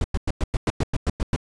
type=noise bursts; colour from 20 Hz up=brown; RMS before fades=-21 dBFS; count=11; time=0.01-1.362 s; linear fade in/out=2 ms; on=32 ms; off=100 ms; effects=resampled to 22050 Hz

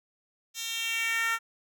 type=tone with high-pass filter sweep; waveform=10% pulse; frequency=456.5 Hz; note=A#4; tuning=36 cents flat; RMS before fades=-30 dBFS; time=0.54-1.39 s; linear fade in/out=50 ms; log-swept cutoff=4500 to 1400 Hz; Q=2.6; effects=none

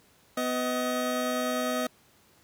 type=tone pair together; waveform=25% pulse; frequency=250 / 630 Hz; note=B3 / D#5; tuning=+21 / +21 cents; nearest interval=octave + major third; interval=1600 cents; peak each=-26 dBFS; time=0.37-1.87 s; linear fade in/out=5 ms; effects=pink hiss -61 dBFS RMS until 2.43 s + high-pass 80 Hz 12 dB/octave

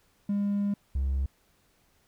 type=tone pair in turn; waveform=triangle; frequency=202.4 / 67.54 Hz; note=G#3 / C#2; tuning=-44 / -44 cents; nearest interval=octave + perfect fifth; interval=1900 cents; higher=first; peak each=-22 dBFS; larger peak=neither; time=0.29-0.74 / 0.95-1.26 s; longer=first; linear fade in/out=5 ms; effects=tanh soft clip ceiling -20 dBFS + pink hiss -67 dBFS RMS until 2.07 s

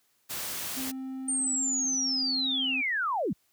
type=noise; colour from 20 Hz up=white; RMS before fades=-35 dBFS; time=0.29-0.92 s; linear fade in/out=20 ms
type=tone; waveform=triangle; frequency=263.1 Hz; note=C4; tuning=10 cents sharp; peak=-32 dBFS; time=0.76-2.82 s; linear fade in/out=20 ms
type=linear sweep; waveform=sine; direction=down; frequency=8870 to 137.1 Hz; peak=-26 dBFS; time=1.28-3.33 s; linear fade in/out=5 ms
effects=white hiss -70 dBFS RMS until 3.52 s + high-pass 60 Hz 12 dB/octave

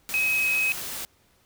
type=tone in noise; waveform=sine; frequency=2547 Hz; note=D#7; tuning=40 cents sharp; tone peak=-21 dBFS; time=0.14-0.72 s; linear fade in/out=0 ms; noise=white; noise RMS=-34 dBFS; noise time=0.09-1.05 s; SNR=+10 dB; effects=pink hiss -63 dBFS RMS until 1.45 s

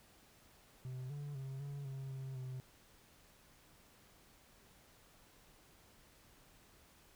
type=tone with pitch steps; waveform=triangle; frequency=128.4 / 144.7 / 134.1 / 141.5 / 134.6 / 133.1 / 128.9 Hz; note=C3 / D3 / C3 / C#3 / C3 / C3 / C3; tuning=-32 / -25 / +43 / +36 / +49 / +30 / -26 cents; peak=-40 dBFS; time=0.85-2.6 s; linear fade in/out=0 ms; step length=250 ms; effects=pink hiss -65 dBFS RMS until 7.15 s

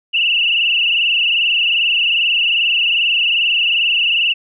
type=tone with frequency modulation; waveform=sine; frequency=2789 Hz; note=F7; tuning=3 cents flat; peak=-12 dBFS; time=0.13-4.34 s; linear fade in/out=20 ms; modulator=22.5 Hz; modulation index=6.4; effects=none

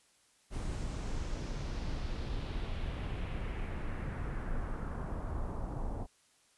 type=noise with low-pass filter sweep; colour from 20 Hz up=brown; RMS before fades=-37 dBFS; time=0.5-6.07 s; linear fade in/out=50 ms; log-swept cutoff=9300 to 810 Hz; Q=1.8; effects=white hiss -68 dBFS RMS until 6.57 s + resampled to 24000 Hz

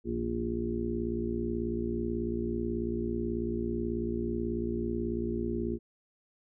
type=harmonic tone with a mistuned harmonic; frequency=58.27 Hz; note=A#1; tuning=in tune; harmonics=1 / 2 / 3 / 4 / 5 / 6 / 7; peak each=-38 / -41 / -46 / -34 / -46 / -34 / -38 dBFS; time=0.04-5.79 s; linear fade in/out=50 ms; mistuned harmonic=3; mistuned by=-39 cents; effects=none

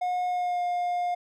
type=tone with pitch glide; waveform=triangle; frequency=722 to 709.6 Hz; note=F#5 to F5; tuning=-43 to +27 cents; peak=-23 dBFS; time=0.01-1.15 s; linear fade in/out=10 ms; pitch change=-30 cents; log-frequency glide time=0.27-0.62 s; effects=none

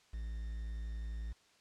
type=tone with quantisation; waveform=triangle; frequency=55.8 Hz; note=A1; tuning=25 cents sharp; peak=-36 dBFS; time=0.13-1.33 s; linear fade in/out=10 ms; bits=10; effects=white hiss -67 dBFS RMS until 1.6 s + low-pass 6000 Hz 12 dB/octave

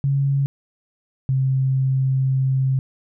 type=tone pair in turn; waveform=sine; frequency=138.59 / 132.67 Hz; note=C#3 / C3; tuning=0 / +24 cents; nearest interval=minor second; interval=76 cents; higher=first; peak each=-16 dBFS; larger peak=neither; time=0.04-0.46 / 1.29-2.79 s; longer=second; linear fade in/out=0 ms; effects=none

